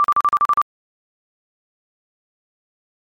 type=tone bursts; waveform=sine; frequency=1174.7 Hz; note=D6; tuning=in tune; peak=-11 dBFS; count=8; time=0-0.616 s; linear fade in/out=0 ms; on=42 ms; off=40 ms; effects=MP3 96 kbps